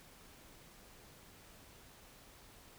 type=silence; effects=pink hiss -59 dBFS RMS until 2.78 s